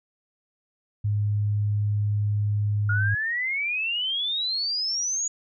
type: tone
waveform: sine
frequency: 103.83 Hz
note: G#2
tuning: in tune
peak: -21 dBFS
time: 1.04-3.15 s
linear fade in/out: 10 ms
type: exponential sweep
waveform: sine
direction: up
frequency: 1413 to 6860 Hz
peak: -24 dBFS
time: 2.89-5.28 s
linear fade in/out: 5 ms
effects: none